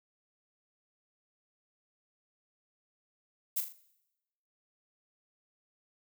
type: noise with echo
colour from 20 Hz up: violet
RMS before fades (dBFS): -31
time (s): 3.56-3.61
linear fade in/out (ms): 10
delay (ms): 40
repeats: 3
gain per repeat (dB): -7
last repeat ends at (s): 3.73
effects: noise-tail reverb RT60 0.9 s tail -18 dB re dry